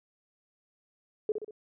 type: tone with echo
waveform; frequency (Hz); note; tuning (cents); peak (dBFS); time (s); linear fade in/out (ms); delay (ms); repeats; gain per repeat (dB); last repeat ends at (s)
sine; 426.8; G#4; +47; -24; 1.29-1.32; 2; 63; 3; -6; 1.509
effects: none